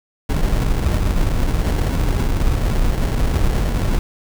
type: noise with sample-and-hold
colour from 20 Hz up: brown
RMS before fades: -17 dBFS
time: 0.29-3.99 s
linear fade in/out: 5 ms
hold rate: 1225 Hz
effects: none